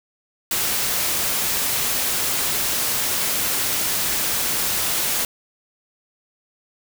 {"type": "noise", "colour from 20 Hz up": "white", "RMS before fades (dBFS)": -22, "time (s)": [0.51, 5.25], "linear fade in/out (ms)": 2, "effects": []}